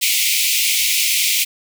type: high-pass noise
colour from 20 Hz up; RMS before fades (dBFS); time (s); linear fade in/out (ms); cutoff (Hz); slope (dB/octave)
pink; -17; 0.01-1.45; 20; 2100; 96
effects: none